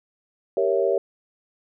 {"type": "chord", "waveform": "sine", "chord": "G diminished seventh", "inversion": "none", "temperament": "equal with one note detuned", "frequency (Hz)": [392, 466.2, 554.4, 661.2], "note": ["G4", "Bb4", "Db5", "Fb5"], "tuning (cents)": [0, 0, 0, 5], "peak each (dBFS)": [-23, -24, -23, -27], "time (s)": [0.57, 0.98], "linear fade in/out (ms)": 2, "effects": []}